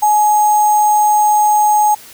sine tone with sample-and-hold, 842 Hz, G#5, 24 cents sharp, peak -8 dBFS, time 0.02-1.95 s, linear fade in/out 10 ms, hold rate 7350 Hz, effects white hiss -38 dBFS RMS until 2.13 s

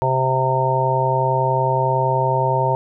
harmonic tone, 130.81 Hz, C3, in tune, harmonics 1 / 3 / 4 / 5 / 6 / 7, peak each -21 / -25 / -24 / -24 / -31 / -19 dBFS, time 0.02-2.75 s, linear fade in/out 0 ms, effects none

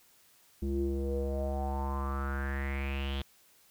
square tone with low-pass filter sweep, 68.6 Hz, C#2, 17 cents flat, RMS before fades -33 dBFS, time 0.62-3.22 s, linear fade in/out 5 ms, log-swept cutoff 290 to 3400 Hz, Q 6.9, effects white hiss -63 dBFS RMS until 3.7 s

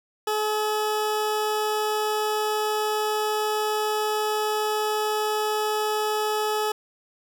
20% pulse tone, 426.7 Hz, G#4, 47 cents sharp, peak -18 dBFS, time 0.27-6.72 s, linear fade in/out 5 ms, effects none

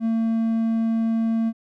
triangle tone, 226 Hz, A3, 47 cents sharp, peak -17 dBFS, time 0-1.53 s, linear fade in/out 50 ms, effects none

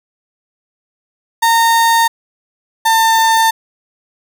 35% pulse tone pair in turn, 918 / 898.1 Hz, A#5 / A5, -27 / +35 cents, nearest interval unison, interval 38 cents, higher first, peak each -7 dBFS, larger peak neither, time 1.42-2.08 / 2.85-3.51 s, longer neither, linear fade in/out 10 ms, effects none

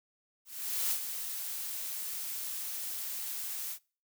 blue noise with ADSR envelope, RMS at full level -30 dBFS, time 0.45-3.79 s, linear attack 460 ms, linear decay 73 ms, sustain -8 dB, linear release 76 ms, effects noise-tail reverb RT60 0.4 s tail -25 dB re dry

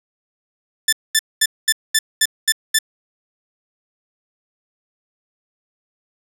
10% pulse tone bursts, 1760 Hz, A6, in tune, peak -3 dBFS, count 8, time 0.88-2.788 s, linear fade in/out 5 ms, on 46 ms, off 220 ms, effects none

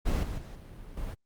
brown noise with level steps, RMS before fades -28 / -35 / -42 / -45 / -36 dBFS, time 0.05-1.15 s, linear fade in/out 20 ms, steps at 0.23 / 0.38 / 0.55 / 0.97 s, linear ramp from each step 2 ms, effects Opus 48 kbps

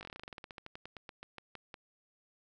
slowing click train, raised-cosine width 0.3 ms, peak -29 dBFS, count 24, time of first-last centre 0.01-1.742 s, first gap 19 ms, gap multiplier 1.11, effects none

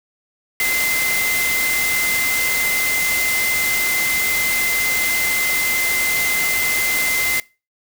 sine tone in noise, 2067 Hz, C7, 22 cents flat, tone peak -18 dBFS, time 0.6-7.4 s, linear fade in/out 2 ms, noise white, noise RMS -22 dBFS, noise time 0.6-7.4 s, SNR +1 dB, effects noise-tail reverb RT60 0.3 s tail -23 dB re dry

